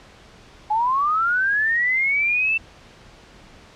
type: linear sweep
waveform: sine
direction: up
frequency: 830.6 to 2680 Hz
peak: -17 dBFS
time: 0.7-2.58 s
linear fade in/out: 10 ms
effects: pink hiss -47 dBFS RMS until 3.75 s + low-pass 5000 Hz 12 dB/octave